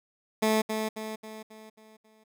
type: tone with echo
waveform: 15% pulse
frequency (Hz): 217.9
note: A3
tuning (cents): -17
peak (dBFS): -16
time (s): 0.42-0.62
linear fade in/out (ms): 10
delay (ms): 270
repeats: 6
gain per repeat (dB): -6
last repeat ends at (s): 2.24
effects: none